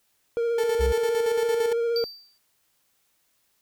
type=tone with vibrato; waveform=triangle; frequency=467 Hz; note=A#4; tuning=3 cents sharp; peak=-20 dBFS; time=0.37-2.04 s; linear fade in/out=0 ms; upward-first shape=sine; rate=15 Hz; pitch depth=19 cents each way
type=tone with tremolo; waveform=35% pulse; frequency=440 Hz; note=A4; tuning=in tune; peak=-24 dBFS; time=0.58-1.73 s; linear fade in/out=5 ms; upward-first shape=square; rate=8.8 Hz; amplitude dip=50%
type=tone; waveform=triangle; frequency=65 Hz; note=C2; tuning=11 cents flat; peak=-20 dBFS; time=0.79-0.93 s; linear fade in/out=20 ms
type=tone with exponential decay; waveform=triangle; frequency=4649 Hz; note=D8; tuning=18 cents flat; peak=-24 dBFS; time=1.96-2.38 s; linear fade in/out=1 ms; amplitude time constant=91 ms
effects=white hiss -69 dBFS RMS until 3.61 s